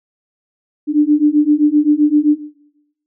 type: beating tone pair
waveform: sine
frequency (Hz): 293.7 / 301.4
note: D4 / D4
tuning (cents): 0 / +45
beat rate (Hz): 7.7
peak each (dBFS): -12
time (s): 0.87-2.38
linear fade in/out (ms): 50
effects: noise-tail reverb RT60 0.9 s tail -18 dB re dry